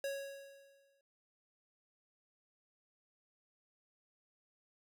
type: tone with exponential decay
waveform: square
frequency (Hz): 553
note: C#5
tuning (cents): -4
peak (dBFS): -36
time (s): 0.04-1.01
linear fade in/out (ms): 2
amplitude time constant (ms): 210
effects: none